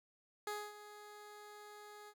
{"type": "tone with ADSR envelope", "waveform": "15% pulse", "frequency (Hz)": 417.5, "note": "G#4", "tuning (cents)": 9, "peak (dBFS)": -32, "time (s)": [0.47, 2.14], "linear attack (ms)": 3, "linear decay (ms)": 250, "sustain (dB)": -14, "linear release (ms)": 56, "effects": []}